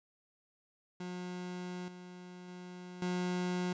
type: tone with level steps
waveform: 30% pulse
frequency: 180 Hz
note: F#3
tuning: 47 cents flat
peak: -37 / -45 / -43 / -30 dBFS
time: 1-3.73 s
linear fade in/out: 5 ms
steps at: 1.88 / 2.48 / 3.02 s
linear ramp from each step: 2 ms
effects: resampled to 16000 Hz